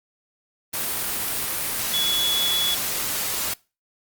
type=tone in noise; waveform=sine; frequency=3397 Hz; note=G#7; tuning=38 cents sharp; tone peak=-21 dBFS; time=1.93-2.75 s; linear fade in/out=10 ms; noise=white; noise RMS=-26 dBFS; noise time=0.73-3.54 s; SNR=+2 dB; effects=noise-tail reverb RT60 0.3 s tail -23 dB re dry + Opus 32 kbps